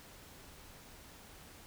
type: silence
effects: pink hiss -55 dBFS RMS until 1.66 s

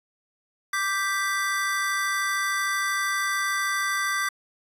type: chord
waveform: square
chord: G major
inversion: second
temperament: equal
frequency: 1174.7 / 1568 / 1975.5 Hz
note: D6 / G6 / B6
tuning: 0 / 0 / 0 cents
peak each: -29 dBFS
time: 0.73-4.29 s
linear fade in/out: 5 ms
effects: resampled to 32000 Hz

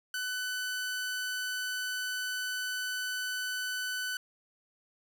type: tone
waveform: sawtooth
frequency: 1500 Hz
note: F#6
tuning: 23 cents sharp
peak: -29 dBFS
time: 0.14-4.17 s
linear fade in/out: 2 ms
effects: none

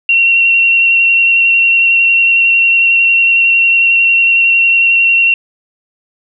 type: tone with vibrato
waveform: sine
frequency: 2734 Hz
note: F7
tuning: 37 cents flat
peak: -6 dBFS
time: 0.09-5.34 s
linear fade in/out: 2 ms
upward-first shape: square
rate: 11 Hz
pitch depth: 11 cents each way
effects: none

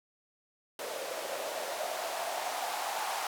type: noise with band-pass filter sweep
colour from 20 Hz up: blue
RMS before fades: -36 dBFS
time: 0.79-3.27 s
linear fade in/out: 2 ms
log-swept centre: 520 to 840 Hz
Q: 4.4
effects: none

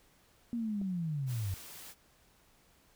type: linear sweep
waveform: sine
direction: down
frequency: 240 to 90.6 Hz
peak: -32 dBFS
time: 0.53-1.54 s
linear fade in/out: 0 ms
type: clicks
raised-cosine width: 2 ms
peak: -38 dBFS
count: 2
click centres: 0.814 / 0.817 s
type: noise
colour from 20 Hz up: white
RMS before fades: -49 dBFS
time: 1.26-1.95 s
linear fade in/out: 50 ms
effects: pink hiss -66 dBFS RMS until 2.95 s

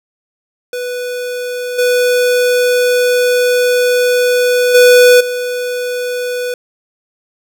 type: tone with level steps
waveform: square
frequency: 493.9 Hz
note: B4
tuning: in tune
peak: -19 / -10 / -4 / -17 dBFS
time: 0.73-6.54 s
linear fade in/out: 2 ms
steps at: 1.78 / 4.74 / 5.2 s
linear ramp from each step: 10 ms
effects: none

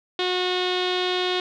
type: tone with low-pass filter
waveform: sawtooth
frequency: 363.8 Hz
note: F#4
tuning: 29 cents flat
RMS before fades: -24 dBFS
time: 0.19-1.4 s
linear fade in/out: 2 ms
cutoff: 3600 Hz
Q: 5.3
effects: none

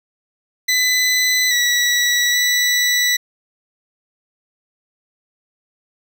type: tone with pitch steps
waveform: 20% pulse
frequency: 2004 / 1945 / 1965 Hz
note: B6 / B6 / B6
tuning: +25 / -27 / -9 cents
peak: -9 dBFS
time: 0.68-3.17 s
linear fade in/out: 10 ms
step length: 830 ms
effects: none

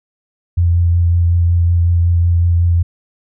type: tone with vibrato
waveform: sine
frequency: 86 Hz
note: F2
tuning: 26 cents flat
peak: -9 dBFS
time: 0.57-2.83 s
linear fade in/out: 10 ms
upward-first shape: triangle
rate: 5.4 Hz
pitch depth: 21 cents each way
effects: none

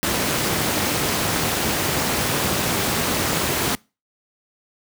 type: noise with amplitude modulation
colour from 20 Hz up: pink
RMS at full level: -18 dBFS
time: 0.03-3.75 s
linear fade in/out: 0 ms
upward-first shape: sine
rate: 273 Hz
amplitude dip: 65%
effects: noise-tail reverb RT60 0.3 s tail -25 dB re dry + high-pass 100 Hz 12 dB/octave

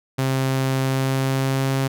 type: tone with pitch glide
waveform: sawtooth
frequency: 132.9 to 134.52 Hz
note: C3 to C3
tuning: +27 to +48 cents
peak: -15 dBFS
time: 0.18-1.88 s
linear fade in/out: 10 ms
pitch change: +21 cents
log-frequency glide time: 0.81-1.71 s
effects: none

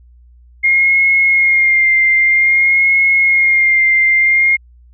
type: tone with vibrato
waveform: sine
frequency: 2131 Hz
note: C7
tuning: 31 cents sharp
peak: -8 dBFS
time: 0.63-4.57 s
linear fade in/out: 20 ms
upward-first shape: sine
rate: 0.52 Hz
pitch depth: 30 cents each way
effects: added 60 Hz sine -41 dBFS peak until 4.93 s

